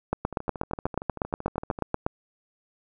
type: two click trains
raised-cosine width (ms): 1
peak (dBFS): -10 / -21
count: 17 / 21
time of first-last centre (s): 0.13-2.065 / 0.25-1.788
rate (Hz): 8.27 / 13
effects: none